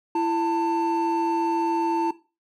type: tone pair together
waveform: triangle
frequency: 334.1 / 893 Hz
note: E4 / A5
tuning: +23 / +25 cents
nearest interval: octave + perfect fourth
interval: 1702 cents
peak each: -21 dBFS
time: 0.15-2.11 s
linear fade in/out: 5 ms
effects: noise-tail reverb RT60 0.3 s tail -17 dB re dry + tanh soft clip ceiling -11 dBFS